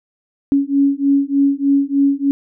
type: beating tone pair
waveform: sine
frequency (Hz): 277.2 / 280.5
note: C#4 / C#4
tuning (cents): 0 / +21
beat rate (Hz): 3.3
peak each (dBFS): -15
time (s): 0.52-2.31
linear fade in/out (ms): 0
effects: none